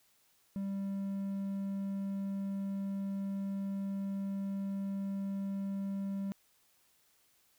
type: tone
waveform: triangle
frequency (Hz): 196.4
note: G3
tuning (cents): +4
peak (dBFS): -32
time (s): 0.56-6.32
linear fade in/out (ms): 0
effects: white hiss -70 dBFS RMS until 7.58 s